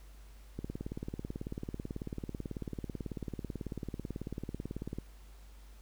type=click train; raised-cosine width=3 ms; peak=-25 dBFS; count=81; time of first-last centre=0.59-4.986 s; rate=18.2 Hz; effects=added 50 Hz sine -51 dBFS peak until 5.81 s + pink hiss -63 dBFS RMS until 5.81 s